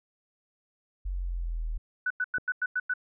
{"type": "linear sweep", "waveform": "sine", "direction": "down", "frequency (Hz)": [46.51, 38.89], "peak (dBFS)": -29, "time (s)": [1.05, 1.78], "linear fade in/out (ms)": 10}
{"type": "tone bursts", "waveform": "sine", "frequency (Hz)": 1490, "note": "F#6", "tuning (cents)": 12, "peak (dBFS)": -25, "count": 7, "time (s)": [2.06, 2.938], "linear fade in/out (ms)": 5, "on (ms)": 44, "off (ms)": 95}
{"type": "click", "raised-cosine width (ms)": 2, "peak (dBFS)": -29, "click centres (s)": 2.383}
{"effects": []}